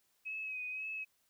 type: tone with vibrato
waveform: sine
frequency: 2543 Hz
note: D#7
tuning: 37 cents sharp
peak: -38 dBFS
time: 0.25-1.05 s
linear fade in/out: 20 ms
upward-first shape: sine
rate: 1.9 Hz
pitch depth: 37 cents each way
effects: white hiss -75 dBFS RMS until 1.29 s